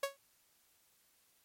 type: tone with exponential decay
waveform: sawtooth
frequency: 554.4 Hz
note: C#5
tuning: in tune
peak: -26 dBFS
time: 0.03-0.17 s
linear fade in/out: 5 ms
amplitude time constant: 29 ms
effects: white hiss -71 dBFS RMS until 1.44 s + MP3 64 kbps